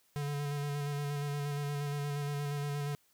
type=tone with vibrato; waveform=square; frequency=144.3 Hz; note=D3; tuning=30 cents flat; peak=-34 dBFS; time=0.16-2.95 s; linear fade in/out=0 ms; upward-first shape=square; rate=8.5 Hz; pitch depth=18 cents each way; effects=white hiss -70 dBFS RMS until 3.13 s